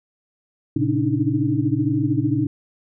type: tone cluster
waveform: sine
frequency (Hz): 114.4 / 136 / 284.1 / 299.5 / 312.8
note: A#2 / C#3 / C#4 / D4 / D#4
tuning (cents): -32 / -33 / +43 / +34 / +9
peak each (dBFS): -24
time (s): 0.76-2.47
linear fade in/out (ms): 5
effects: none